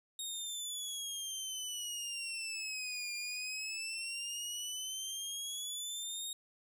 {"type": "exponential two-way sweep", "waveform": "20% pulse", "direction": "down then up", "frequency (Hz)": [3741, 2400, 3741], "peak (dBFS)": -33, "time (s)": [0.19, 6.33], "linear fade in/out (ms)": 2, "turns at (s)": 3.14, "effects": []}